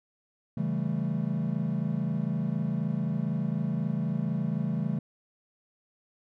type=chord; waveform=triangle; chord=A dominant seventh; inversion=first; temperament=equal with one note detuned; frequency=137.79 / 164.81 / 196 / 220 Hz; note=C#3 / E3 / G3 / A3; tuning=-10 / 0 / 0 / 0 cents; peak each=-31 / -29 / -31 / -31 dBFS; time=0.57-4.99 s; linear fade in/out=5 ms; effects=none